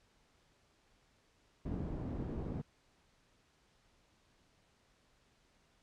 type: low-pass noise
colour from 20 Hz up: white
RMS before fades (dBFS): -40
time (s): 1.65-2.62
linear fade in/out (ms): 10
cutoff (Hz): 240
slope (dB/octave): 12
effects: pink hiss -71 dBFS RMS until 5.82 s + low-pass 7000 Hz 12 dB/octave